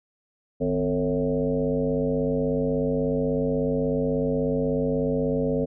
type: tone with frequency modulation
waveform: sine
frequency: 352.3 Hz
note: F4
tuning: 15 cents sharp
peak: -21 dBFS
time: 0.6-5.66 s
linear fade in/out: 20 ms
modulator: 96.4 Hz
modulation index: 2.3
effects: none

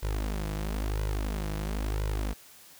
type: tone with flanger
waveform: sawtooth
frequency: 51.8 Hz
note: G#1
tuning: 4 cents flat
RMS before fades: -31 dBFS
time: 0.02-2.34 s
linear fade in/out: 20 ms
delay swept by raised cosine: 2 to 6.1 ms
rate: 0.99 Hz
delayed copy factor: +0.95
effects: white hiss -53 dBFS RMS until 2.79 s

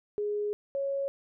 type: tone pair in turn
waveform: sine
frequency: 415.3 / 552.7 Hz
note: G#4 / C#5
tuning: 0 / -5 cents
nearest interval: perfect fourth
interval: 495 cents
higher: second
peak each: -28 dBFS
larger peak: neither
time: 0.18-0.53 / 0.75-1.08 s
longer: first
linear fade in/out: 0 ms
effects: none

